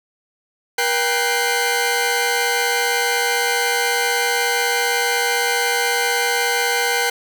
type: tone cluster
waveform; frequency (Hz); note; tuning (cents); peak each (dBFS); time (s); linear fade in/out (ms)
sawtooth; 477.5 / 794 / 1512 / 2090; A#4 / G5 / F#6 / C7; +42 / +22 / +37 / -2; -19; 0.78-7.1; 5
effects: none